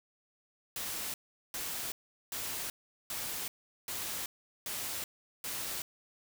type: noise bursts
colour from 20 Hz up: white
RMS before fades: -38 dBFS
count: 7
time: 0.76-5.82 s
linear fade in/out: 2 ms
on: 380 ms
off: 400 ms
effects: none